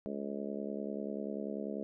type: harmonic tone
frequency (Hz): 70.2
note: C#2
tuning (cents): +22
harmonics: 3 / 4 / 5 / 6 / 7 / 8 / 9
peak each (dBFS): -40 / -44 / -46 / -43 / -47 / -46 / -46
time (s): 0.06-1.83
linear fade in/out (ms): 0
effects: none